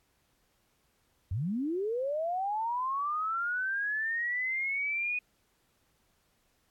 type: linear sweep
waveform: sine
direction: up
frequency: 79.9 to 2489 Hz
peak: -29 dBFS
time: 1.31-5.19 s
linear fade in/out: 5 ms
effects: pink hiss -72 dBFS RMS until 6.7 s + AAC 64 kbps